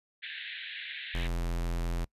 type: band-pass noise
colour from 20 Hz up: pink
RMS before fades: -41 dBFS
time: 0.22-1.28 s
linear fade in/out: 20 ms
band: 1600 to 3900 Hz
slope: 96 dB/octave
type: tone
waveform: square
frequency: 42.67 Hz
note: F1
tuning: 39 cents flat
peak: -30 dBFS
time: 1.14-2.05 s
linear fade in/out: 10 ms
effects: noise-tail reverb RT60 0.1 s tail -24 dB re dry + resampled to 32000 Hz